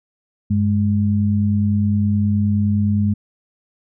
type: tone pair together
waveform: sine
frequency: 98.02 / 207.7 Hz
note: G2 / G#3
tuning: 0 / 0 cents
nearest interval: octave + minor second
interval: 1300 cents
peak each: -17 dBFS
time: 0.5-3.14 s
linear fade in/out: 10 ms
effects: none